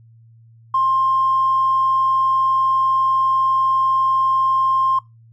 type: tone with tanh clipping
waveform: triangle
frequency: 1058 Hz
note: C6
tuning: 19 cents sharp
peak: -14 dBFS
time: 0.74-4.99 s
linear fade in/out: 5 ms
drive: 4 dB
effects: noise-tail reverb RT60 0.2 s tail -21 dB re dry + added 114 Hz sine -45 dBFS peak until 5.32 s